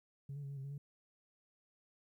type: tone with pitch steps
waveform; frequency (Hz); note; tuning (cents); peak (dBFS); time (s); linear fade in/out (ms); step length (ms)
sine; 138.8 / 143.9 / 138.6 / 140.8 / 134.5 / 139.9 / 142.9; C#3 / D3 / C#3 / C#3 / C3 / C#3 / D3; +3 / -35 / 0 / +27 / +48 / +16 / -47; -40; 0.29-0.78; 5; 70
effects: tanh soft clip ceiling -40 dBFS + 13-bit